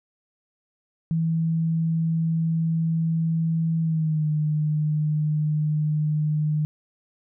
sine tone with pitch glide, 163.1 to 152.18 Hz, E3 to D#3, -18 to -38 cents, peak -20 dBFS, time 1.11-6.65 s, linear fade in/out 0 ms, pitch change -120 cents, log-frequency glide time 3.81-4.28 s, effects none

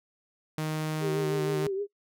sawtooth tone with pitch glide, 155.56 to 152.18 Hz, D#3 to D#3, 0 to -38 cents, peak -25 dBFS, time 0.58-1.67 s, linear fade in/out 2 ms, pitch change -38 cents, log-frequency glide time 1.11-1.37 s
sine tone with vibrato, 394.9 Hz, G4, 13 cents sharp, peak -28 dBFS, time 1-1.87 s, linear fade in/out 50 ms, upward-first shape triangle, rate 6.4 Hz, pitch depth 80 cents each way
effects noise-tail reverb RT60 0.1 s tail -20 dB re dry

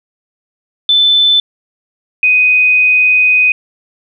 sine tone pair in turn, 3520 / 2499 Hz, A7 / D#7, 0 / +7 cents, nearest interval tritone, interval 593 cents, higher first, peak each -6 dBFS, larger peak neither, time 0.89-1.4 / 2.23-3.52 s, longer second, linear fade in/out 2 ms, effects none

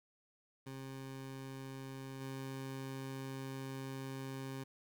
20% pulse tone with level steps, 133.9 Hz, C3, 40 cents sharp, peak -40 / -37 dBFS, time 0.66-4.64 s, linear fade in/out 10 ms, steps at 2.2 s, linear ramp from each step 20 ms, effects 12-bit

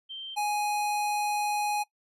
sine / square tone pair in turn, 3136 / 832.6 Hz, G7 / G#5, 0 / +4 cents, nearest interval octave + major seventh, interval 2296 cents, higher first, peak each -36 / -27 dBFS, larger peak second, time 0.09-0.36 / 0.36-1.84 s, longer second, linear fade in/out 20 ms, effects noise-tail reverb RT60 0.1 s tail -19 dB re dry + resampled to 32000 Hz

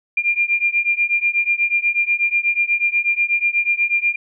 sine beating tone pair, 2393 / 2401.2 Hz, D7 / D7, +32 / +38 cents, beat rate 8.2 Hz, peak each -19 / -18 dBFS, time 0.17-4.16 s, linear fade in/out 5 ms, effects none

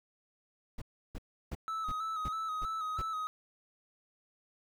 brown noise bursts, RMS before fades -38 dBFS, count 7, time 0.78-3.019 s, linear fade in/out 5 ms, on 37 ms, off 330 ms
triangle tone with vibrato, 1285 Hz, E6, 45 cents flat, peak -32 dBFS, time 1.68-3.27 s, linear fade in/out 0 ms, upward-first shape square, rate 3.1 Hz, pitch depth 36 cents each way
effects none

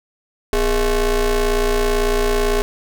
40% pulse ring-modulated tone, 220 Hz, A3, in tune, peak -11 dBFS, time 0.53-2.62 s, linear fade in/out 0 ms, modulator 191 Hz, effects none

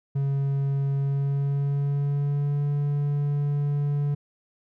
triangle tone with pitch glide, 138.59 to 144.31 Hz, C#3 to D3, 0 to -30 cents, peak -20 dBFS, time 0.15-4.15 s, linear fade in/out 10 ms, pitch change +70 cents, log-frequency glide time 0.97-2.64 s, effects none

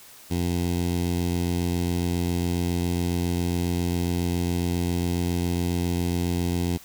15% pulse tone with notch filter, 87.31 Hz, F2, in tune, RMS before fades -25 dBFS, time 0.3-6.78 s, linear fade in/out 20 ms, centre 1300 Hz, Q 0.66, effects white hiss -48 dBFS RMS until 6.84 s

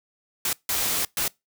white noise bursts at uneven times, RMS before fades -25 dBFS, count 3, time 0.45-0.53 / 0.69-1.05 / 1.17-1.28 s, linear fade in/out 2 ms, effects noise-tail reverb RT60 0.2 s tail -24 dB re dry

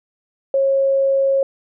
sine tone, 544 Hz, C#5, 33 cents flat, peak -13 dBFS, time 0.54-1.43 s, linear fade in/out 2 ms, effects none

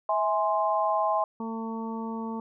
sine chord, E augmented, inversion none, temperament equal with one note detuned, 648.7 / 830.6 / 1046.5 Hz, E5 / G#5 / B#5, -28 / 0 / 0 cents, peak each -27 dBFS, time 0.09-1.24 s, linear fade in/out 2 ms
harmonic tone, 225.1 Hz, A3, 40 cents sharp, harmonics 1 / 2 / 3 / 4 / 5, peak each -32 / -39 / -47 / -38 / -43 dBFS, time 1.4-2.4 s, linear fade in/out 2 ms
effects none

